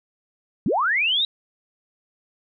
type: linear sweep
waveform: sine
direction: up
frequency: 140 to 3884 Hz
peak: -18 dBFS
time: 0.66-1.25 s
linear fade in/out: 2 ms
effects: none